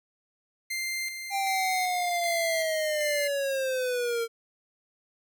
sawtooth tone with tremolo, 2093 Hz, C7, in tune, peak -26 dBFS, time 0.7-3.28 s, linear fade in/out 10 ms, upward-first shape square, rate 1.3 Hz, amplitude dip 50%
square linear sweep, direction down, 795 to 455.6 Hz, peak -27 dBFS, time 1.3-4.28 s, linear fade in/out 50 ms
effects none

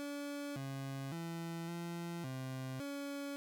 30% pulse tone with pitch steps, 286.6 / 136 / 167 / 170.5 / 131 / 282.2 Hz, D4 / C#3 / E3 / F3 / C3 / C#4, -42 / -33 / +23 / -41 / +2 / +31 cents, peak -38 dBFS, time 0-3.36 s, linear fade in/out 0 ms, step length 560 ms, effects none

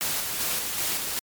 white noise with tremolo, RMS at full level -27 dBFS, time 0.01-1.19 s, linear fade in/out 0 ms, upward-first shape square, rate 2.6 Hz, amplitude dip 30%, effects MP3 96 kbps

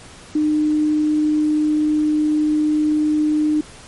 sine tone, 303.9 Hz, D#4, 41 cents flat, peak -14 dBFS, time 0.35-3.61 s, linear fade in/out 5 ms, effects pink hiss -41 dBFS RMS until 3.87 s + MP3 48 kbps

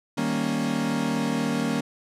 40% pulse chord, Eb dominant seventh, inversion none, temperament equal, 155.56 / 196 / 233.1 / 277.2 Hz, Eb3 / G3 / Bb3 / Db4, 0 / 0 / 0 / 0 cents, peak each -31 / -30 / -26 / -28 dBFS, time 0.17-1.81 s, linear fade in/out 10 ms, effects low-pass 10000 Hz 12 dB/octave

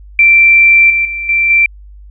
sine tone with level steps, 2349 Hz, D7, in tune, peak -3 / -9 / -17 / -8 / -5 dBFS, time 0.19-1.66 s, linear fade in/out 2 ms, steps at 0.9 / 1.05 / 1.29 / 1.5 s, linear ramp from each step 2 ms, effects added 50 Hz sine -32 dBFS peak until 2.1 s

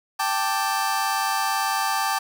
sawtooth chord, G suspended second, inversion none, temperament just, 784 / 882 / 1176 Hz, G5 / A5 / D6, 0 / +4 / +2 cents, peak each -22 dBFS, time 0.19-2.19 s, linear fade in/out 10 ms, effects 8-bit

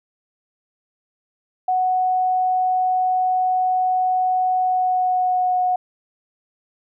sine tone with pitch glide, 740 to 731.1 Hz, F#5 to F#5, 0 to -21 cents, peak -16 dBFS, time 1.68-5.76 s, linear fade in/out 5 ms, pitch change -21 cents, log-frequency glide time 4.59-5.6 s, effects none

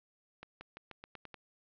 accelerating click train, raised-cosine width 0.3 ms, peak -30 dBFS, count 8, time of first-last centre 0.43-1.343 s, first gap 180 ms, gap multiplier 0.89, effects low-pass 4000 Hz 12 dB/octave

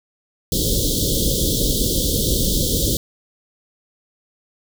pink band-stop noise, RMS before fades -19 dBFS, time 0.52-2.97 s, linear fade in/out 2 ms, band 560 to 3200 Hz, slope 96 dB/octave, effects none

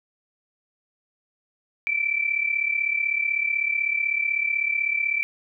sine tone pair together, 2305 / 2341 Hz, D7 / D7, -33 / -6 cents, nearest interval unison, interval 27 cents, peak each -26 / -23 dBFS, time 1.87-5.23 s, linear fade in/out 0 ms, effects none

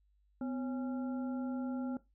harmonic tone with a mistuned harmonic, 274.8 Hz, C#4, 15 cents flat, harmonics 1 / 2 / 3 / 5, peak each -35 / -46 / -50 / -53 dBFS, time 0.41-1.97 s, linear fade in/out 2 ms, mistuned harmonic 1, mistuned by -140 cents, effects noise-tail reverb RT60 0.2 s tail -17 dB re dry + added 50 Hz sine -68 dBFS peak until 2.14 s

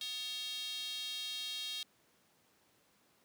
square tone with high-pass filter, 248.9 Hz, B3, 14 cents sharp, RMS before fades -41 dBFS, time 0.01-1.83 s, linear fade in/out 2 ms, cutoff 3500 Hz, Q 7.3, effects pink hiss -70 dBFS RMS until 3.24 s + high-pass 150 Hz 12 dB/octave

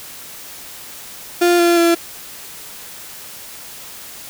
35% pulse tone with pitch steps, 349.2 / 343.8 / 338.5 Hz, F4 / F4 / E4, 0 / -27 / +46 cents, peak -9 dBFS, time 1.41-1.95 s, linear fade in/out 10 ms, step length 180 ms, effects white hiss -35 dBFS RMS until 4.29 s

